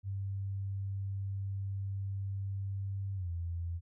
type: tone with pitch glide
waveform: sine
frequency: 98 to 85.31 Hz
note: G2 to F2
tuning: 0 to -40 cents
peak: -34 dBFS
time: 0.03-3.81 s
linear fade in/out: 50 ms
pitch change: -240 cents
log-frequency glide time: 3.15-3.3 s
effects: none